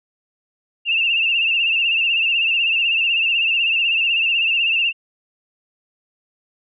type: tone with vibrato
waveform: sine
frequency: 2718 Hz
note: F7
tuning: 48 cents flat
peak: -15 dBFS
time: 0.85-4.93 s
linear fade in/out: 50 ms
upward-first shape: sine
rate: 16 Hz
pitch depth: 70 cents each way
effects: none